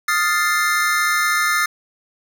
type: chord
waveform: square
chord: F dominant seventh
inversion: third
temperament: equal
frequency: 1244.5 / 1396.9 / 1760 / 2093 Hz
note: Eb6 / F6 / A6 / C7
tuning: 0 / 0 / 0 / 0 cents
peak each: -22 / -23 / -22 / -23 dBFS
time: 0.08-1.66 s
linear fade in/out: 5 ms
effects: none